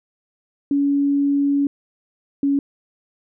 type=tone pair in turn; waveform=sine; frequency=282.4 / 280 Hz; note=C#4 / C#4; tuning=+32 / +18 cents; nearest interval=unison; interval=14 cents; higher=first; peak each=-15 dBFS; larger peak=neither; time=0.71-1.67 / 2.43-2.59 s; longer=first; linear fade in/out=2 ms; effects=none